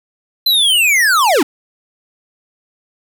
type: linear sweep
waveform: square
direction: down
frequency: 4108 to 245.5 Hz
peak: -10 dBFS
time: 0.46-1.43 s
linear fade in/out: 5 ms
effects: none